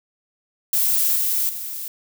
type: noise with level steps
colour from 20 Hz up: violet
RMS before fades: -19 / -21 / -30 dBFS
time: 0.73-1.88 s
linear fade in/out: 2 ms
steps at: 1.16 / 1.49 s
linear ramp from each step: 2 ms
effects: none